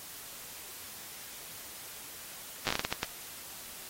slowing click train, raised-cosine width 0.2 ms, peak -12 dBFS, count 10, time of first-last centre 2.67-3.031 s, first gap 8 ms, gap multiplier 1.38, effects white hiss -46 dBFS RMS until 3.89 s + AAC 48 kbps

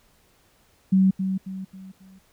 sine tone with echo, 190 Hz, F#3, 46 cents sharp, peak -14 dBFS, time 0.92-1.11 s, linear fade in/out 10 ms, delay 270 ms, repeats 4, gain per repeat -8 dB, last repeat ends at 2.19 s, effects pink hiss -61 dBFS RMS until 2.32 s

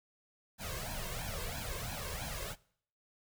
pink noise with flanger, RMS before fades -40 dBFS, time 0.58-2.56 s, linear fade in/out 50 ms, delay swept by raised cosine 1.2 to 1.91 ms, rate 3 Hz, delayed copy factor +0.9, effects noise-tail reverb RT60 0.6 s tail -22 dB re dry

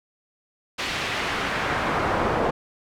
brown noise with band-pass filter sweep, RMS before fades -25 dBFS, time 0.78-2.51 s, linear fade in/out 10 ms, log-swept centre 3300 to 800 Hz, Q 1, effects none

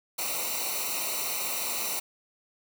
white noise with comb filter, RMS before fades -31 dBFS, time 0.18-2 s, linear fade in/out 10 ms, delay 0.6 ms, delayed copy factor -0.9, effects none

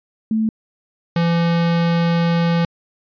sine / square tone pair in turn, 220 / 169.2 Hz, A3 / E3, 0 / +45 cents, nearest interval perfect fourth, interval 455 cents, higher first, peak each -15 / -15 dBFS, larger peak neither, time 0.31-0.49 / 1.16-2.65 s, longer second, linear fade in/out 2 ms, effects resampled to 11025 Hz

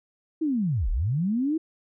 sine linear two-way sweep, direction down then up, 330 to 32 to 330 Hz, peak -22 dBFS, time 0.41-1.58 s, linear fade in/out 10 ms, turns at 0.9 s, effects none

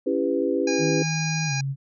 sine chord, C# half-diminished seventh, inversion none, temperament just, 277.2 / 332.6 / 399.1 / 498.9 Hz, C#4 / E4 / G4 / B4, 0 / +16 / +31 / +17 cents, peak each -26 dBFS, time 0.06-1.03 s, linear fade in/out 10 ms
harmonic tone, 817 Hz, G#5, 29 cents flat, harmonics 1 / 2 / 3 / 5 / 6 / 7 / 8, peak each -36 / -35 / -31 / -36 / -37 / -34 / -37 dBFS, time 0.67-1.61 s, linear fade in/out 5 ms
sine tone with pitch glide, 157.3 to 136.94 Hz, D#3 to C#3, +19 to -21 cents, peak -24 dBFS, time 0.78-1.76 s, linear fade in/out 50 ms, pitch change -240 cents, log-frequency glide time 1.46-1.53 s
effects none

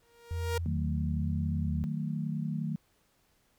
sawtooth tone with exponential growth, 469.9 Hz, A#4, 14 cents sharp, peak -25 dBFS, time 0.02-0.58 s, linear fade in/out 5 ms, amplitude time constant 120 ms
sine tone with vibrato, 82.41 Hz, E2, in tune, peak -31 dBFS, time 0.31-1.84 s, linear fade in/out 0 ms, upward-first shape square, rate 1.1 Hz, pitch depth 49 cents each way
sine chord, D# diminished, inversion none, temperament just, 155.56 / 186.68 / 224 Hz, D#3 / F#3 / A3, 0 / +16 / +31 cents, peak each -33 / -37 / -36 dBFS, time 0.66-2.76 s, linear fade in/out 0 ms
effects pink hiss -70 dBFS RMS until 3.58 s

